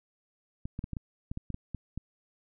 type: clicks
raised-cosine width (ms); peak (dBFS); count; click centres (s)
5; -23; 11; 0.655 / 0.791 / 0.841 / 0.933 / 0.968 / 1.315 / 1.374 / 1.503 / 1.544 / 1.747 / 1.976
effects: none